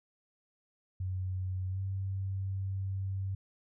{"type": "tone with pitch glide", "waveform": "sine", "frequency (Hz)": [93, 96.39], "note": ["F#2", "G2"], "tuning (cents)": [9, -29], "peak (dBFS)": -32, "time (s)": [1, 3.35], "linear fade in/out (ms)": 5, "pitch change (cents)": 62, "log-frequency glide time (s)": [1.69, 1.8], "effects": []}